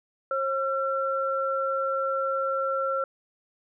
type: tone pair together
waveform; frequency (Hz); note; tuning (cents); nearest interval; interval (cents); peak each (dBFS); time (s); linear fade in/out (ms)
sine; 538 / 1354.6; C5 / E6; +48 / +47; octave + major third; 1599; -27; 0.31-3.04; 2
effects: none

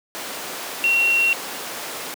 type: tone in noise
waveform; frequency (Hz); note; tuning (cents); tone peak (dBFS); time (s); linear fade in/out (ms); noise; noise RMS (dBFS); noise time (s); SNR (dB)
sine; 2736; F7; -36; -15; 0.84-1.33; 0; pink; -29; 0.15-2.14; +11
effects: high-pass 400 Hz 12 dB/octave

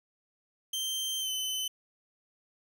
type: tone with pitch glide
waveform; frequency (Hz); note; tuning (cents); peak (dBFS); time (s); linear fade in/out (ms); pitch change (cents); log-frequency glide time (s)
sawtooth; 3136 to 3040; G7 to F#7; 0 to +46; -28; 0.73-1.68; 5; -54; 1.19-1.3
effects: none

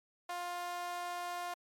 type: tone with high-pass filter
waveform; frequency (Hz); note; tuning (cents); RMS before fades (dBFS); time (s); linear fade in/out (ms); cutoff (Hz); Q
sawtooth; 352.3; F4; +15; -40; 0.29-1.54; 5; 810; 3
effects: MP3 64 kbps

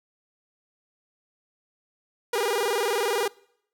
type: tone with vibrato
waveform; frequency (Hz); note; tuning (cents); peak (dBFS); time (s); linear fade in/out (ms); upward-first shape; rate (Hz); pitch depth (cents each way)
sawtooth; 440; A4; 0; -19; 2.33-3.28; 5; square; 20; 150
effects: noise-tail reverb RT60 0.7 s tail -24 dB re dry

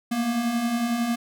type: beating tone pair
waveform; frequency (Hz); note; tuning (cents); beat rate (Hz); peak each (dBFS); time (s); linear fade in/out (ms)
square; 226.4 / 237.4; A3 / A#3; +50 / +32; 11; -32 / -24; 0.11-1.16; 10
effects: none

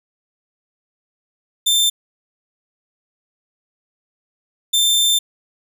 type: tone pair in turn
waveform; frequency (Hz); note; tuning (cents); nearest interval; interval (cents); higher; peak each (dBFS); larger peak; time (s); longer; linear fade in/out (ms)
sawtooth; 3574 / 3574; A7 / A7; +26 / +26; unison; 0; neither; -10; neither; 1.66-1.9 / 4.73-5.19; second; 10
effects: none

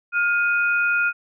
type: tone pair together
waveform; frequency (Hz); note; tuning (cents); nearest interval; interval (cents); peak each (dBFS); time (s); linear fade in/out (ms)
sine; 1413.1 / 2489; F6 / D#7; +20 / 0; minor seventh; 980; -18 / -24; 0.12-1.13; 50
effects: none

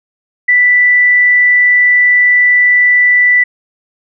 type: tone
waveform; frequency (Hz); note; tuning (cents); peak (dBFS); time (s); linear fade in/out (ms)
sine; 1975.5; B6; 0; -5; 0.48-3.44; 10
effects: none

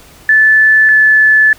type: tone pair in turn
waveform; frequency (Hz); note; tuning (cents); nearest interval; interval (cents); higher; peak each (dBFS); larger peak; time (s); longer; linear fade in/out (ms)
sine; 1745 / 1735; A6 / A6; -15 / -25; unison; 10; first; -4; neither; 0.29-0.89 / 0.89-1.53; second; 2
effects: pink hiss -40 dBFS RMS until 1.58 s

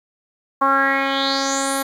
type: tone with low-pass filter sweep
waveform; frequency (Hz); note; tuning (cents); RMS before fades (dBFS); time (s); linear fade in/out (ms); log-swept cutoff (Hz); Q
10% pulse; 272.5; C#4; -29; -19; 0.61-1.83; 10; 1100 to 12000; 5.2
effects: 8-bit

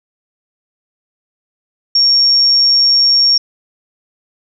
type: tone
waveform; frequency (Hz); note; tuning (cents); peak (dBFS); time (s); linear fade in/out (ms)
sine; 5530; F8; -18; -7; 1.95-3.38; 5
effects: none

